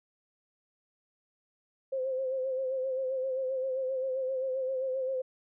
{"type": "tone with vibrato", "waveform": "sine", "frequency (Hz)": 523.3, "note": "C5", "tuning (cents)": 0, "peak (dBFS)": -29, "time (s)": [1.92, 5.22], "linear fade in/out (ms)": 10, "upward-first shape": "sine", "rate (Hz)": 7.6, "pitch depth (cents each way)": 44, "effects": []}